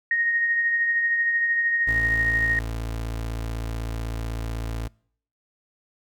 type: tone with tremolo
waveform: sine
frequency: 1864.7 Hz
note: A#6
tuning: in tune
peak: -18 dBFS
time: 0.11-2.59 s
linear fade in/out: 2 ms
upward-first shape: triangle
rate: 13 Hz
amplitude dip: 40%
type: tone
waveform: 30% pulse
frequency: 56 Hz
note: A1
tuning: 31 cents sharp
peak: -25 dBFS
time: 1.87-4.88 s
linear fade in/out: 10 ms
effects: noise-tail reverb RT60 0.6 s tail -26 dB re dry